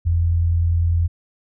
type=tone pair together; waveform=sine; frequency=45.11 / 85 Hz; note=F#1 / F2; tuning=-43 / -46 cents; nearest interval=major seventh; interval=1097 cents; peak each=-25 / -15 dBFS; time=0.05-1.08 s; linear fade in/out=20 ms; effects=none